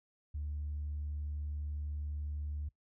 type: tone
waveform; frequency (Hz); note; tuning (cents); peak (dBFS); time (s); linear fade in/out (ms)
sine; 74; D2; +14; -35; 0.34-2.69; 10
effects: noise-tail reverb RT60 0.1 s tail -21 dB re dry + tanh soft clip ceiling -32 dBFS